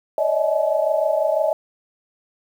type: tone cluster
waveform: sine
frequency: 571 / 613 / 639 / 852 Hz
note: D5 / D#5 / D#5 / G#5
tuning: -49 / -26 / +46 / +44 cents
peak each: -23 / -22 / -20 / -27 dBFS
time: 0.18-1.53 s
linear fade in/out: 2 ms
effects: 8-bit